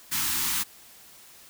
white band-stop noise, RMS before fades -27 dBFS, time 0.11-0.64 s, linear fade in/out 20 ms, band 360 to 830 Hz, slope 96 dB/octave, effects white hiss -51 dBFS RMS until 1.49 s

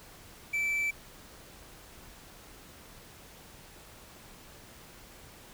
triangle tone with quantisation, 2323 Hz, D7, 20 cents flat, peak -26 dBFS, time 0.53-0.91 s, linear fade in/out 10 ms, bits 9, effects pink hiss -52 dBFS RMS until 5.53 s

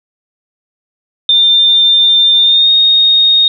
sine tone with pitch glide, 3597 to 3715 Hz, A7 to A#7, +37 to -7 cents, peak -5 dBFS, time 1.29-3.48 s, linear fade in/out 2 ms, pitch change +56 cents, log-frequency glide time 2.41-2.71 s, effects none

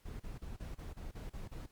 brown noise bursts, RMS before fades -44 dBFS, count 9, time 0.05-1.664 s, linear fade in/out 10 ms, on 150 ms, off 33 ms, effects pink hiss -70 dBFS RMS until 1.71 s + Opus 48 kbps

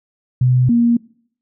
sine tone pair in turn, 126.2 / 235.8 Hz, B2 / A#3, +38 / +20 cents, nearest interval major seventh, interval 1082 cents, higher second, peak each -10 dBFS, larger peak neither, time 0.41-0.69 / 0.69-0.97 s, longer neither, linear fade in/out 5 ms, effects noise-tail reverb RT60 0.6 s tail -23 dB re dry

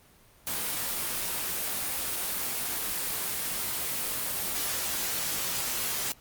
white noise with comb filter, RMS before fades -31 dBFS, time 0.47-6.12 s, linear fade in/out 0 ms, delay 19 ms, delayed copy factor -0.8, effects pink hiss -58 dBFS RMS until 6.2 s + Opus 24 kbps

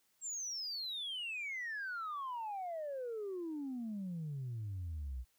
sine exponential sweep, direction down, 7590 to 59.1 Hz, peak -37 dBFS, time 0.21-5.25 s, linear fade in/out 50 ms, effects tanh soft clip ceiling -36 dBFS + white hiss -75 dBFS RMS until 5.38 s

